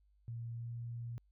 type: tone with pitch glide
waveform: sine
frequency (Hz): 116.54 to 117.96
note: A#2 to A#2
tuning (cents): 0 to +21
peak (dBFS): -40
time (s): 0.28-1.18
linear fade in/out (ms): 0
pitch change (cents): +21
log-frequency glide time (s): 0.54-0.71
effects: added 50 Hz sine -67 dBFS peak until 1.31 s